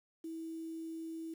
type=tone with quantisation; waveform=sine; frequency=325.2 Hz; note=E4; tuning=23 cents flat; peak=-40 dBFS; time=0.24-1.34 s; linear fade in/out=5 ms; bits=10; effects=none